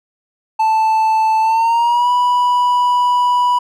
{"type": "tone with pitch glide", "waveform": "triangle", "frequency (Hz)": [880, 982.1], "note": ["A5", "B5"], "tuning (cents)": [0, -10], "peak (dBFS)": -9, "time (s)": [0.59, 3.59], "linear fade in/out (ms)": 10, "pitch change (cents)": 190, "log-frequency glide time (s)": [1.41, 2.1], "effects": []}